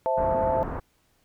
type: chord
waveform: sine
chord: A minor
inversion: first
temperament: equal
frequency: 523.3 / 659.3 / 880 Hz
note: C5 / E5 / A5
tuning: 0 / 0 / 0 cents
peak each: -26 dBFS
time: 0.06-0.63 s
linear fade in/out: 0 ms
type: low-pass noise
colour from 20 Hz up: pink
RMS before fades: -32 dBFS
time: 0.17-0.8 s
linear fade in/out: 10 ms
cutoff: 1300 Hz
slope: 24 dB/octave
effects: pink hiss -67 dBFS RMS until 1.24 s